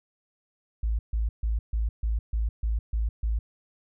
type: tone bursts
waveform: sine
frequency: 55 Hz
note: A1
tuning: in tune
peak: -23 dBFS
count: 9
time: 0.83-3.39 s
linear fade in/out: 5 ms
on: 160 ms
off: 140 ms
effects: none